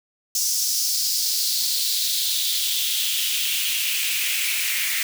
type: noise with high-pass filter sweep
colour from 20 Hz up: white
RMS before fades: -23 dBFS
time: 0.35-5.03 s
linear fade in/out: 2 ms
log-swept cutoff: 5700 to 2100 Hz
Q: 3.4
effects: none